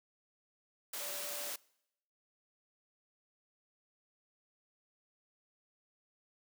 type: tone in noise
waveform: sine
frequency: 583 Hz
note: D5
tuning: 13 cents flat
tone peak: -48 dBFS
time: 1-1.5 s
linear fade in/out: 5 ms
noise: white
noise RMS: -41 dBFS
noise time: 0.93-1.56 s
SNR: -10 dB
effects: noise-tail reverb RT60 0.8 s tail -24 dB re dry + high-pass 300 Hz 12 dB/octave